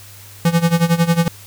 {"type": "tone with tremolo", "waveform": "square", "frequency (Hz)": 168.4, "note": "E3", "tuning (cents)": 37, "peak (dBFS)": -10, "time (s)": [0.45, 1.28], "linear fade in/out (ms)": 2, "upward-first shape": "sine", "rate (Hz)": 11, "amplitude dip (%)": 85, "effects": ["added 100 Hz sine -41 dBFS peak until 1.46 s", "white hiss -41 dBFS RMS until 1.46 s"]}